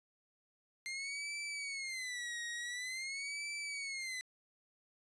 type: tone with vibrato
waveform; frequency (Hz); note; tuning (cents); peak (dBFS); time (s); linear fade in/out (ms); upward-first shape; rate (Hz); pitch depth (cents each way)
sawtooth; 2093; C7; 0; -36; 0.86-4.21; 0; sine; 0.47; 180
effects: resampled to 22050 Hz